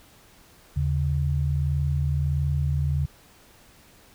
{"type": "tone pair together", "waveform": "sine", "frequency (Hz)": [78.7, 140.23], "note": ["D#2", "C#3"], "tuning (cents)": [20, 20], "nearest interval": "minor seventh", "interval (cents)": 1000, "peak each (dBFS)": -24, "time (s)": [0.76, 3.06], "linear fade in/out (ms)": 10, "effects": ["pink hiss -54 dBFS RMS until 4.14 s"]}